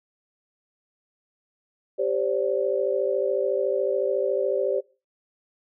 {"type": "chord", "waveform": "sine", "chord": "G suspended fourth", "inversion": "none", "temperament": "equal with one note detuned", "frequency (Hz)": [392, 523.3, 577.2], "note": ["G4", "C5", "D5"], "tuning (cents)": [0, 0, -30], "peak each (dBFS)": -26, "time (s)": [1.98, 4.81], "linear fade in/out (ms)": 20, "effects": ["noise-tail reverb RT60 0.3 s tail -19 dB re dry"]}